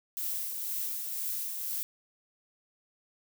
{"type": "noise with tremolo", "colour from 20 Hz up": "violet", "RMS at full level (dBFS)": -33, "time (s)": [0.17, 1.83], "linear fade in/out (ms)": 0, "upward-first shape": "triangle", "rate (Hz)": 2, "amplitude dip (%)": 40, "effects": []}